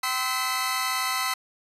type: tone cluster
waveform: sawtooth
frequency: 771 / 1031 / 1298 / 2004 / 4350 Hz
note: G5 / C6 / E6 / B6 / C#8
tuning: -29 / -26 / -27 / +25 / -33 cents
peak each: -31 / -26 / -26 / -28 / -31 dBFS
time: 0.03-1.34 s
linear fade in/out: 5 ms
effects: resampled to 32000 Hz